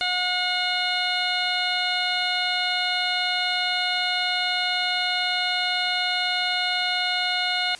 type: harmonic tone with a mistuned harmonic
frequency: 724 Hz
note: F#5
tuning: 38 cents flat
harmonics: 1 / 2 / 3 / 4 / 5 / 6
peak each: -29 / -29 / -29 / -29 / -29 / -29 dBFS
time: 0.01-7.75 s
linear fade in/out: 0 ms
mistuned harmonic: 6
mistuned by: -70 cents
effects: white hiss -45 dBFS RMS until 7.79 s + resampled to 22050 Hz